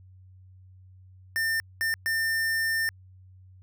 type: tone bursts at uneven times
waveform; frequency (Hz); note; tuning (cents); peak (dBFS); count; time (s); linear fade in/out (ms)
square; 1800; A6; +39; -25; 3; 1.36-1.6 / 1.81-1.94 / 2.06-2.89; 0
effects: added 93 Hz sine -49 dBFS peak until 3.62 s